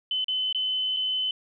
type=tone with dropouts; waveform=sine; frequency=3035 Hz; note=F#7; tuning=43 cents sharp; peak=-24 dBFS; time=0.11-1.31 s; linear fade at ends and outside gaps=2 ms; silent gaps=0.244-0.282 / 0.527-0.547 / 0.965-0.969 s; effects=none